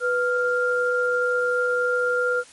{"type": "tone pair together", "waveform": "sine", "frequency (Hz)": [493.9, 1397], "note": ["B4", "F6"], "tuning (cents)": [0, 0], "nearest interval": "octave + tritone", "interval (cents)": 1800, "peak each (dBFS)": -22, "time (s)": [0, 2.44], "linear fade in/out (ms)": 50, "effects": ["white hiss -48 dBFS RMS until 2.52 s", "MP3 48 kbps"]}